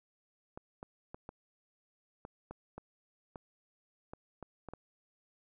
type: clicks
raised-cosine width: 1 ms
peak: -30 dBFS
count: 12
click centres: 0.575 / 0.829 / 1.145 / 1.291 / 2.251 / 2.51 / 2.78 / 3.358 / 4.135 / 4.427 / 4.687 / 4.736 s
effects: none

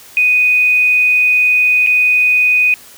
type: tone with dropouts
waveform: sine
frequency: 2489 Hz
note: D#7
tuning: in tune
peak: -8 dBFS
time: 0.17-2.74 s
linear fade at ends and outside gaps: 1 ms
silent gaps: 1.864-1.871 s
effects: white hiss -39 dBFS RMS until 2.97 s

